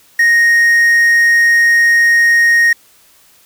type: tone with quantisation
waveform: triangle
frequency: 1864.7 Hz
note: A#6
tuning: in tune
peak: -5 dBFS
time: 0.19-2.73 s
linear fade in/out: 5 ms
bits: 5
effects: white hiss -48 dBFS RMS until 3.45 s